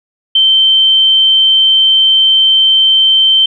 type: tone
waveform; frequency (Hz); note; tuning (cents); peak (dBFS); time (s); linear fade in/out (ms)
sine; 3110; G7; -14; -5; 0.35-3.46; 5
effects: none